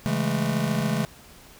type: chord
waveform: square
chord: A major seventh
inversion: first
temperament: just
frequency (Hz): 137.5 / 165 / 206.2 / 220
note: C#3 / E3 / G#3 / A3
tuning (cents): -14 / +2 / -12 / 0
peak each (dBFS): -29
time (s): 0.06-1.05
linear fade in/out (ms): 0
effects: pink hiss -49 dBFS RMS until 1.59 s